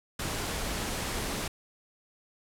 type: noise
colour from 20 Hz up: pink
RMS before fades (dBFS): -33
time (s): 0.19-1.48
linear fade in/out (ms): 5
effects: low-pass 12000 Hz 12 dB/octave